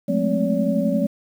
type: tone cluster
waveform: sine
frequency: 180.3 / 211.1 / 222.5 / 265.2 / 571 Hz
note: F#3 / G#3 / A3 / C4 / D5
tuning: -45 / +29 / +20 / +23 / -49 cents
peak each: -24 dBFS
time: 0.08-1.07 s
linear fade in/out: 10 ms
effects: 8-bit